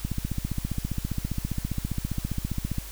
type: click train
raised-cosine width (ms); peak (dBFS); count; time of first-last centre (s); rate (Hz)
5; -15; 42; 0.05-2.783; 15
effects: added 50 Hz sine -39 dBFS peak until 2.91 s + white hiss -43 dBFS RMS until 2.91 s